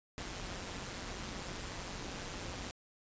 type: noise with amplitude modulation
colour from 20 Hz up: pink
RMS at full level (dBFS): -40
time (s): 0.18-2.71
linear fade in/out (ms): 0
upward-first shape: sine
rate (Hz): 184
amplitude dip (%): 60
effects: resampled to 16000 Hz